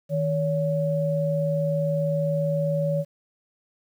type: tone pair together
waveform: sine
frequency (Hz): 157.6 / 565.9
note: D#3 / C#5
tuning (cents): +23 / +36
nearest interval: octave + minor seventh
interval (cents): 2213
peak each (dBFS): -24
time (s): 0.09-3.05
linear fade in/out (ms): 50
effects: 9-bit